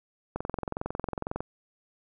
click train, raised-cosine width 1 ms, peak -17 dBFS, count 24, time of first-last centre 0.36-1.405 s, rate 22 Hz, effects none

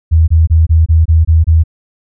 sine tone bursts, 80.7 Hz, E2, 36 cents flat, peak -4 dBFS, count 8, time 0.11-1.638 s, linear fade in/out 20 ms, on 170 ms, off 24 ms, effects none

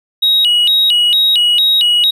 triangle tone with vibrato, 3322 Hz, G#7, in tune, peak -6 dBFS, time 0.22-2.11 s, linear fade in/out 10 ms, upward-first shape square, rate 2.2 Hz, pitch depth 230 cents each way, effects tanh soft clip ceiling -2 dBFS

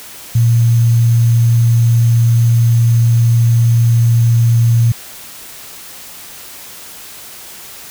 sine tone with sample-and-hold, 116.54 Hz, A#2, in tune, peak -7 dBFS, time 0.35-4.92 s, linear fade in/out 5 ms, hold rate 6300 Hz, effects white hiss -33 dBFS RMS until 7.9 s

